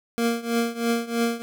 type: tone with tremolo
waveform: 25% pulse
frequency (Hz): 233.1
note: A#3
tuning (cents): 0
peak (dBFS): -15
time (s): 0.18-1.42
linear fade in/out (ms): 0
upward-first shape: triangle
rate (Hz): 3.1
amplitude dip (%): 90
effects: none